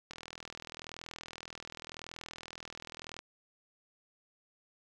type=click train; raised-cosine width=0.2 ms; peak=-26 dBFS; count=127; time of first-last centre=0.11-3.191 s; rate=40.9 Hz; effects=none